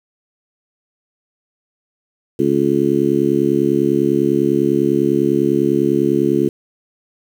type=harmonic tone; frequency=70 Hz; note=C#2; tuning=18 cents sharp; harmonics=2 / 3 / 4 / 5 / 6; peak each=-24 / -21 / -18 / -16 / -20 dBFS; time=2.39-6.49 s; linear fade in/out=5 ms; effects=7-bit